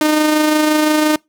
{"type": "tone with amplitude modulation", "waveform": "sawtooth", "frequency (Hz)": 305.8, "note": "D#4", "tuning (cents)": -30, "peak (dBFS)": -6, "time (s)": [0.01, 1.16], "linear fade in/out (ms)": 2, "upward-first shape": "sine", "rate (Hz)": 25.8, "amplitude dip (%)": 35, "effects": ["noise-tail reverb RT60 0.2 s tail -25 dB re dry"]}